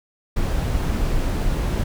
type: noise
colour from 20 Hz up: brown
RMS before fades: -21 dBFS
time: 0.36-1.84 s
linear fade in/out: 10 ms
effects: none